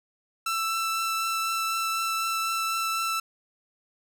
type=tone with vibrato; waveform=sawtooth; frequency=1330 Hz; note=E6; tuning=15 cents sharp; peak=-22 dBFS; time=0.46-3.2 s; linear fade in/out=5 ms; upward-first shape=triangle; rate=4 Hz; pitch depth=11 cents each way; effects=none